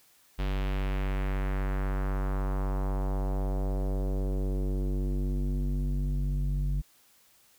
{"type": "tone with low-pass filter sweep", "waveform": "square", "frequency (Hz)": 48.09, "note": "G1", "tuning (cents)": -32, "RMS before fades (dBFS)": -29, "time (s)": [0.38, 6.82], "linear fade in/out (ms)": 20, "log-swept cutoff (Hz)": [3400, 140], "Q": 1.6, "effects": ["white hiss -62 dBFS RMS until 7.58 s"]}